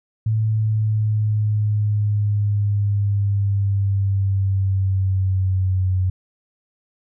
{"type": "exponential sweep", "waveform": "sine", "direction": "down", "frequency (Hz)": [110, 92.5], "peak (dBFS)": -16, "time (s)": [0.26, 6.1], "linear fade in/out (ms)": 5, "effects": []}